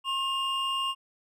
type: tone pair together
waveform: triangle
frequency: 1072.8 / 2819 Hz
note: C6 / F7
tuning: +43 / +16 cents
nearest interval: octave + perfect fourth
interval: 1673 cents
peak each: -28 dBFS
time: 0.04-0.95 s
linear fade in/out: 50 ms
effects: none

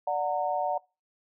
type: chord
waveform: sine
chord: D augmented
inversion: none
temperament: just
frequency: 587.3 / 734.2 / 917.7 Hz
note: D5 / F#5 / A#5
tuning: 0 / -14 / -27 cents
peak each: -31 / -28 / -32 dBFS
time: 0.07-0.78 s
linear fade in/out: 5 ms
effects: noise-tail reverb RT60 0.3 s tail -25 dB re dry

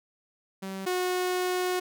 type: tone pair in turn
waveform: sawtooth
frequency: 192.2 / 364.1 Hz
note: G3 / F#4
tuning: -34 / -28 cents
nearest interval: major seventh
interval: 1106 cents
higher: second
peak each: -30 / -22 dBFS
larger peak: second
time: 0.62-0.86 / 0.86-1.8 s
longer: second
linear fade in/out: 10 ms
effects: none

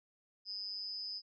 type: tone with amplitude modulation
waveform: sine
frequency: 5020 Hz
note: D#8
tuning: 15 cents sharp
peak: -35 dBFS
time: 0.45-1.22 s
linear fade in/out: 50 ms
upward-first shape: sine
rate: 201 Hz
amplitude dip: 100%
effects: none

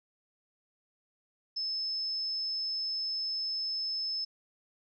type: tone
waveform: sine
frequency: 5230 Hz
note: E8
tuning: 15 cents flat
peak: -31 dBFS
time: 1.56-4.25 s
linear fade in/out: 10 ms
effects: none

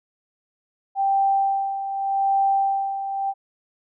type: tone with tremolo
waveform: sine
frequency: 785 Hz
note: G5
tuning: 2 cents sharp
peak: -16 dBFS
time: 0.95-3.34 s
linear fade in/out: 50 ms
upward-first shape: sine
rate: 0.84 Hz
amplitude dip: 65%
effects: none

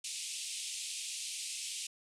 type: band-pass noise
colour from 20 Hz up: white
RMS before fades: -41 dBFS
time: 0.04-1.87 s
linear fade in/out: 5 ms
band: 2400 to 9600 Hz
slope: 48 dB/octave
effects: none

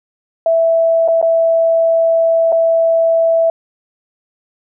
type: tone with dropouts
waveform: sine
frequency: 659.3 Hz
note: E5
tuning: in tune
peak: -9 dBFS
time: 0.46-3.5 s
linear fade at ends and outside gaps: 2 ms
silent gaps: 1.078-1.084 / 1.215-1.226 / 2.521-2.525 s
effects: none

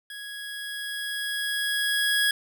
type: tone with level ramp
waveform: 25% pulse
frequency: 1663 Hz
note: G#6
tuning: 2 cents sharp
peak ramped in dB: -33 to -16 dBFS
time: 0.1-2.31 s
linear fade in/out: 2 ms
effects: none

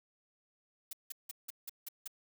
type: noise bursts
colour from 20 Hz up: blue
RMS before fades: -42 dBFS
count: 7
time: 0.91-2.077 s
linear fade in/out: 5 ms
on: 21 ms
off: 170 ms
effects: none

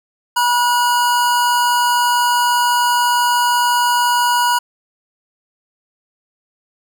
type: tone pair together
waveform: square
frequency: 969 / 1451.9 Hz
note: B5 / F#6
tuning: -33 / -33 cents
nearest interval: perfect fifth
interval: 700 cents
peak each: -14 / -21 dBFS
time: 0.36-4.59 s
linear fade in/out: 10 ms
effects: none

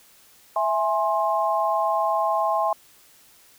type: chord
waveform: sine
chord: E augmented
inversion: none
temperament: equal with one note detuned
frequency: 659.3 / 830.6 / 1058.1 Hz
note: E5 / G#5 / B#5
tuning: 0 / 0 / +19 cents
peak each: -24 dBFS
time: 0.56-2.73 s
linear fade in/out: 2 ms
effects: white hiss -54 dBFS RMS until 3.58 s

